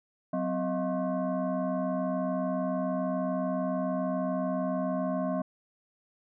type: tone with frequency modulation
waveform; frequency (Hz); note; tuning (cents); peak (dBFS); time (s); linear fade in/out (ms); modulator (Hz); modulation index
sine; 185; F#3; 0; -27; 0.33-5.42; 5; 443; 1.5
effects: none